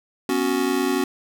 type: chord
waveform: square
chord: B suspended second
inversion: none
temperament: just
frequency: 246.9 / 277.8 / 370.4 Hz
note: B3 / C#4 / F#4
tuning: 0 / +4 / +2 cents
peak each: -27 / -24 / -24 dBFS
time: 0.29-1.04 s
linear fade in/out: 2 ms
effects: none